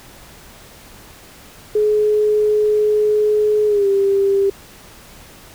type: tone with pitch glide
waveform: sine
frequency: 423.2 to 394.9 Hz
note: G#4 to G4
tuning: +33 to +13 cents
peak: -12 dBFS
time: 1.75-4.5 s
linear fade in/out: 5 ms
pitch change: -120 cents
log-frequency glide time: 3.67-3.87 s
effects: pink hiss -42 dBFS RMS until 5.54 s